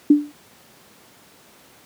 sine tone with exponential decay, 293.7 Hz, D4, in tune, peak -5 dBFS, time 0.1-0.32 s, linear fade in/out 5 ms, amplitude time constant 47 ms, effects pink hiss -50 dBFS RMS until 1.85 s + high-pass 150 Hz 12 dB/octave

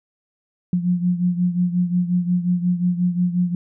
sine beating tone pair, 176.6 / 182.2 Hz, F3 / F#3, +20 / -26 cents, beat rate 5.6 Hz, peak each -18 / -23 dBFS, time 0.73-3.55 s, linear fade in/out 2 ms, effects none

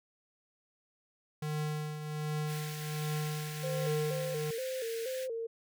square tone with tremolo, 151.9 Hz, D#3, 41 cents flat, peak -32 dBFS, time 1.42-4.51 s, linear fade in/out 5 ms, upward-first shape triangle, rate 1.3 Hz, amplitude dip 60%
pink high-pass noise, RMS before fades -46 dBFS, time 2.46-5.28 s, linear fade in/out 50 ms, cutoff 1500 Hz, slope 96 dB/octave
sine tone with vibrato, 486.8 Hz, B4, 25 cents flat, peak -34 dBFS, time 3.63-5.47 s, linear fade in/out 10 ms, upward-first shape square, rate 2.1 Hz, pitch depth 110 cents each way
effects none

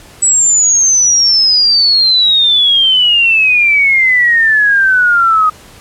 sine exponential sweep, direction down, 7902 to 1244.5 Hz, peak -6 dBFS, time 0.22-5.5 s, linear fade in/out 10 ms, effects pink hiss -38 dBFS RMS until 5.8 s + low-pass 12000 Hz 12 dB/octave

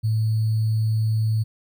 sine tone with sample-and-hold, 110 Hz, A2, in tune, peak -18 dBFS, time 0.03-1.44 s, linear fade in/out 20 ms, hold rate 4410 Hz, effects none

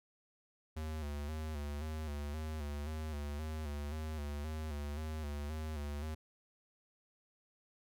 square tone with vibrato, 75.4 Hz, D2, 46 cents sharp, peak -39 dBFS, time 0.76-6.15 s, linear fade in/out 10 ms, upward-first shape square, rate 1.9 Hz, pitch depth 60 cents each way, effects none

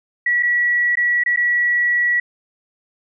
sine tone with dropouts, 1935 Hz, B6, 36 cents flat, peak -14 dBFS, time 0.26-2.2 s, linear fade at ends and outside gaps 5 ms, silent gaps 0.427-0.431 / 0.955-0.971 / 1.237-1.26 / 1.362-1.372 s, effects none

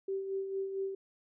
sine tone with tremolo, 387.9 Hz, G4, 18 cents flat, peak -31 dBFS, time 0.08-0.95 s, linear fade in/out 5 ms, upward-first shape sine, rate 4.4 Hz, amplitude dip 50%, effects none

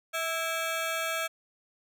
20% pulse ring-modulated tone, 985 Hz, B5, 5 cents flat, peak -21 dBFS, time 0.13-1.28 s, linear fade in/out 20 ms, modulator 335 Hz, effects none

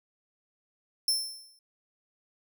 sawtooth tone with exponential decay, 5340 Hz, E8, 22 cents sharp, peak -19 dBFS, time 1.08-1.59 s, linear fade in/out 2 ms, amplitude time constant 110 ms, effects none

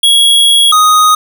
square tone pair in turn, 3322 / 1246.8 Hz, G#7 / D#6, 0 / +3 cents, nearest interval octave + perfect fourth, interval 1697 cents, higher first, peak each -5 dBFS, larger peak neither, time 0.03-0.72 / 0.72-1.15 s, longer first, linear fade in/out 5 ms, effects none

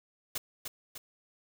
white noise with echo, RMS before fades -34 dBFS, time 0.35-0.38 s, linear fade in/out 5 ms, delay 300 ms, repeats 2, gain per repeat -5 dB, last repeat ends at 0.98 s, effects none

